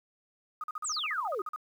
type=tone bursts; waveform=sine; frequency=1244.5 Hz; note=D#6; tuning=in tune; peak=-33 dBFS; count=14; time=0.61-1.561 s; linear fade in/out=2 ms; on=28 ms; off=43 ms
type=exponential sweep; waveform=sine; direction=down; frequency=8710 to 349.2 Hz; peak=-31 dBFS; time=0.84-1.42 s; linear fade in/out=10 ms
effects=10-bit